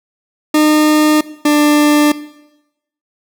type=tone pair in turn; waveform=40% pulse; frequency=304.8 / 296.5 Hz; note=D#4 / D4; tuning=-36 / +17 cents; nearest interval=unison; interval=47 cents; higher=first; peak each=-7 dBFS; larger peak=neither; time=0.54-1.21 / 1.45-2.12 s; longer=neither; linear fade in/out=5 ms; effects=noise-tail reverb RT60 0.9 s tail -17 dB re dry